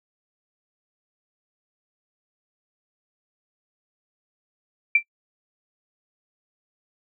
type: tone with exponential decay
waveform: sine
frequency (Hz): 2349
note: D7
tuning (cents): 0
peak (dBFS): -10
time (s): 4.95-5.03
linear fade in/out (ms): 5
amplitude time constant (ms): 17
effects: noise-tail reverb RT60 0.1 s tail -25 dB re dry